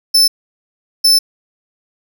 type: tone bursts at uneven times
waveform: 40% pulse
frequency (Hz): 5280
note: E8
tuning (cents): +2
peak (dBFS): -6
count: 2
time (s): 0.14-0.28 / 1.04-1.19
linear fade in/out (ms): 10
effects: 8-bit